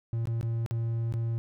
triangle tone with dropouts, 115.1 Hz, A#2, 22 cents flat, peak -25 dBFS, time 0.13-1.38 s, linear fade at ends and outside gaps 0 ms, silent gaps 0.255-0.272 / 0.411-0.429 / 0.662-0.71 / 1.124-1.139 s, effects none

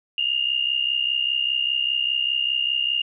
sine tone pair together, 2794 / 2859 Hz, F7 / F7, 0 / +40 cents, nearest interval unison, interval 40 cents, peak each -23 dBFS, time 0.18-3.02 s, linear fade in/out 2 ms, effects none

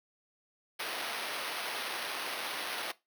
violet noise with sample-and-hold, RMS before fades -37 dBFS, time 0.79-2.92 s, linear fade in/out 10 ms, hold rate 7350 Hz, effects noise-tail reverb RT60 0.2 s tail -18 dB re dry + high-pass 400 Hz 12 dB/octave

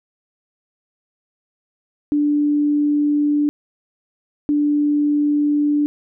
sine tone pair in turn, 293.7 / 293.7 Hz, D4 / D4, 0 / 0 cents, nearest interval unison, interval 0 cents, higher neither, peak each -14 dBFS, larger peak neither, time 2.12-3.49 / 4.49-5.86 s, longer neither, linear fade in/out 0 ms, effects none

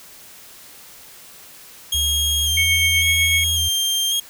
sawtooth tone with vibrato, 3221 Hz, G7, 46 cents sharp, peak -15 dBFS, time 1.92-4.2 s, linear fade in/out 5 ms, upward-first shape square, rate 0.91 Hz, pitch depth 21 cents each way
sine tone with pitch glide, 73 to 82.41 Hz, D2 to E2, -10 to 0 cents, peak -24 dBFS, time 1.94-3.69 s, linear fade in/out 10 ms, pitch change +210 cents, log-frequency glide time 2.41-2.57 s
sine tone with tremolo, 2213 Hz, C#7, 3 cents flat, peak -15 dBFS, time 2.57-3.44 s, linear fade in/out 5 ms, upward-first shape triangle, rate 8 Hz, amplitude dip 50%
effects white hiss -43 dBFS RMS until 4.29 s

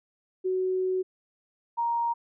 sine tone pair in turn, 372.4 / 936.6 Hz, F#4 / A#5, +11 / +8 cents, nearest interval octave + major third, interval 1597 cents, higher second, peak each -24 dBFS, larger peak neither, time 0.44-1.03 / 1.77-2.14 s, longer first, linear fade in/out 20 ms, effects none

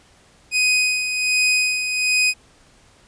sawtooth tone with tremolo, 2500 Hz, D#7, 8 cents sharp, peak -11 dBFS, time 0.51-2.34 s, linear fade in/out 50 ms, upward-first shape sine, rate 1.3 Hz, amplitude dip 55%, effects pink hiss -53 dBFS RMS until 3.07 s + resampled to 22050 Hz

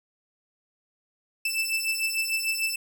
sawtooth beating tone pair, 2642 / 2648.7 Hz, E7 / E7, +3 / +8 cents, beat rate 6.7 Hz, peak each -25 dBFS, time 1.45-2.76 s, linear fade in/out 5 ms, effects none

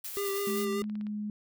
blue noise with tremolo, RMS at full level -38 dBFS, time 0.04-0.65 s, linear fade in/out 5 ms, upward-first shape sine, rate 9.6 Hz, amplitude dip 30%
square tone with vibrato, 398.1 Hz, G4, 27 cents sharp, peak -31 dBFS, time 0.17-0.82 s, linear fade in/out 0 ms, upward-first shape sine, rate 5.1 Hz, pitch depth 23 cents each way
sine tone with pitch glide, 212.7 to 209.5 Hz, G#3 to G#3, +42 to +15 cents, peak -32 dBFS, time 0.47-1.3 s, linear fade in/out 2 ms, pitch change -27 cents, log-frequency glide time 0.61-1.15 s
click train, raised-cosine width 0.3 ms, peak -36 dBFS, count 11, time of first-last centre 0.5-1.068 s, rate 17.6 Hz
effects none

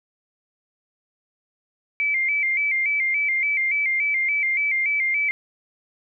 sine tone with vibrato, 2204 Hz, C#7, 11 cents flat, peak -19 dBFS, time 2-5.31 s, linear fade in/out 0 ms, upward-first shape square, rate 3.5 Hz, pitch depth 77 cents each way, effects none

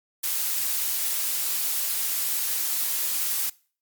blue noise, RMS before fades -26 dBFS, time 0.23-3.5 s, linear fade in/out 10 ms, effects noise-tail reverb RT60 0.4 s tail -22 dB re dry + Opus 48 kbps

